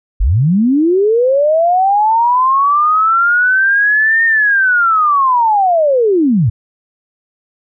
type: linear two-way sweep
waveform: sine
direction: up then down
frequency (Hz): 36.85 to 1839 to 94.9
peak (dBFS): -8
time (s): 0.2-6.5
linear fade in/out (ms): 10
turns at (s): 4.25
effects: none